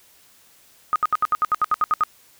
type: tone bursts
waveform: sine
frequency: 1244.5 Hz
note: D#6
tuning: in tune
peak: -15 dBFS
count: 12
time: 0.93-2.036 s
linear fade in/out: 0 ms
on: 28 ms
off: 70 ms
effects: white hiss -54 dBFS RMS until 2.39 s